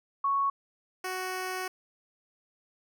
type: tone pair in turn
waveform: sine / 10% pulse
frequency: 1108.7 / 371.1 Hz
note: C#6 / F#4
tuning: 0 / +5 cents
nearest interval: octave + perfect fifth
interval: 1895 cents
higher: first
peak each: -24 dBFS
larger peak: neither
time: 0.24-0.5 / 1.04-1.68 s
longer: second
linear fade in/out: 5 ms
effects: none